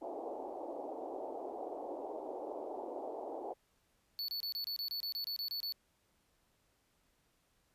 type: band-pass noise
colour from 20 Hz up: white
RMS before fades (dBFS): -43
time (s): 0.01-3.54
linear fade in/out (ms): 20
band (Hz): 290 to 820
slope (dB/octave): 48
type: tone bursts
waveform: square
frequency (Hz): 4448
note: C#8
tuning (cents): +5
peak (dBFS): -37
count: 13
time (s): 4.19-5.723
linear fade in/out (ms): 0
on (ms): 93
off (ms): 27
effects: pink hiss -75 dBFS RMS until 7.74 s + resampled to 32000 Hz